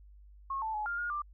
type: tone with pitch steps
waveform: sine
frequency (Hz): 1087 / 880 / 848 / 1401 / 1427 / 1184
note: C#6 / A5 / G#5 / F6 / F6 / D6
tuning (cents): -34 / 0 / +36 / +5 / +37 / +14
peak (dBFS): -32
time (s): 0.5-1.22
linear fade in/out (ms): 5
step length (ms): 120
effects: added 50 Hz sine -52 dBFS peak until 1.33 s